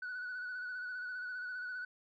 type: tone with vibrato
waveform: sine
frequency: 1482 Hz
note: F#6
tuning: 2 cents sharp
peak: -37 dBFS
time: 0.02-1.85 s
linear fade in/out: 5 ms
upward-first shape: square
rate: 15 Hz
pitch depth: 27 cents each way
effects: tanh soft clip ceiling -37 dBFS